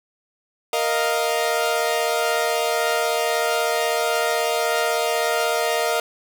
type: chord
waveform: sawtooth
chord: Bb suspended fourth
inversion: none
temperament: equal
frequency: 466.2 / 622.3 / 698.5 Hz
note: Bb4 / Eb5 / F5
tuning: 0 / 0 / 0 cents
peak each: -20 dBFS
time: 0.73-6 s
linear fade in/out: 2 ms
effects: none